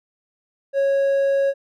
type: tone with hard clipping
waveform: sine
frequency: 551 Hz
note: C#5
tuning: 11 cents flat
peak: -17 dBFS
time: 0.73-1.54 s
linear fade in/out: 50 ms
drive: 3 dB
effects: none